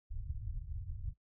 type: low-pass noise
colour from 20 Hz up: pink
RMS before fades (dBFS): -41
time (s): 0.1-1.14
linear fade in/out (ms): 20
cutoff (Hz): 120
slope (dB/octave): 48
effects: noise-tail reverb RT60 0.1 s tail -18 dB re dry